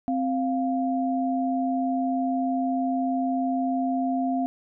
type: tone pair together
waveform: sine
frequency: 261.6 / 698.4 Hz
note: C4 / F5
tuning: 0 / 0 cents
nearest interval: octave + perfect fourth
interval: 1700 cents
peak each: -24 / -27 dBFS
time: 0.08-4.46 s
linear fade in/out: 0 ms
effects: none